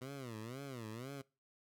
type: tone with vibrato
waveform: 15% pulse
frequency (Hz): 123.47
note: B2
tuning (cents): 0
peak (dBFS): -38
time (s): 0.01-1.22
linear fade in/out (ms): 10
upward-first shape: sine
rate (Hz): 2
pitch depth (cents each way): 230
effects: noise-tail reverb RT60 0.3 s tail -22 dB re dry